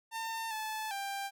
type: tone with pitch steps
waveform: sawtooth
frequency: 903 / 869 / 792 Hz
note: A5 / A5 / G5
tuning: +45 / -22 / +18 cents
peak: -32 dBFS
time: 0.11-1.31 s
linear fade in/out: 50 ms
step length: 400 ms
effects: none